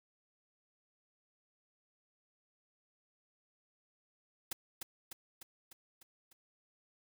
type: noise with echo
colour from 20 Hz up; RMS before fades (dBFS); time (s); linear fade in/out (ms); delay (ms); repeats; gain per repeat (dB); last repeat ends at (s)
white; -38; 4.51-4.53; 5; 300; 6; -4; 6.33
effects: none